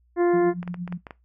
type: harmonic tone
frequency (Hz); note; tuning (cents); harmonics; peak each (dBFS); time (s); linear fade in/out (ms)
349.2; F4; 0; 1 / 2 / 3 / 4 / 5 / 6; -17 / -28 / -33 / -40 / -36 / -44; 0.16-0.54; 50
type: tone with tremolo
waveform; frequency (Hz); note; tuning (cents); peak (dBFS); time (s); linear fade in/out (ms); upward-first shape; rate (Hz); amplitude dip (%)
sine; 176.5; F3; +19; -26; 0.33-0.98; 10; triangle; 8.6; 75
type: clicks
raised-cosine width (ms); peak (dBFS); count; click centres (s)
0.5; -22; 7; 0.629 / 0.677 / 0.743 / 0.877 / 0.925 / 1.068 / 1.108
effects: noise-tail reverb RT60 0.2 s tail -21 dB re dry + added 60 Hz sine -59 dBFS peak until 1.24 s